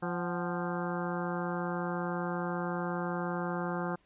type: harmonic tone with a mistuned harmonic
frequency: 174.6 Hz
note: F3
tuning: in tune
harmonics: 1 / 2 / 3 / 4 / 5 / 6 / 7 / 8 / 9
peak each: -35 / -38 / -40 / -41 / -42 / -43 / -43 / -44 / -45 dBFS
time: 0.02-3.96 s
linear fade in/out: 10 ms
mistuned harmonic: 4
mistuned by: +89 cents
effects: pink hiss -68 dBFS RMS until 4.05 s + resampled to 8000 Hz